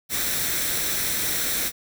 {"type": "noise with comb filter", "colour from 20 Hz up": "white", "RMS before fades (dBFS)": -25, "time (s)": [0.09, 1.72], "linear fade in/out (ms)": 50, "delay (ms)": 0.52, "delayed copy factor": 0.5, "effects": []}